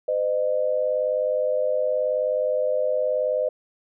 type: tone pair together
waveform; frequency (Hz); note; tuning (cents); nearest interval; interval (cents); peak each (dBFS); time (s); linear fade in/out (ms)
sine; 510.9 / 610; C5 / D#5; -41 / -34; minor third; 307; -23; 0.08-3.49; 5
effects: none